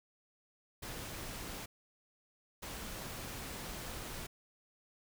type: noise bursts at uneven times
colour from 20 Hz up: pink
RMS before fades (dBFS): -44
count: 2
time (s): 0.82-1.66 / 2.62-4.27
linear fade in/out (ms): 10
effects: none